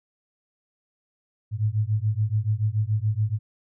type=beating tone pair; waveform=sine; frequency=103.83 / 110.83 Hz; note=G#2 / A2; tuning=0 / +13 cents; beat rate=7 Hz; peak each=-24 dBFS; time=1.51-3.39 s; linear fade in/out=50 ms; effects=none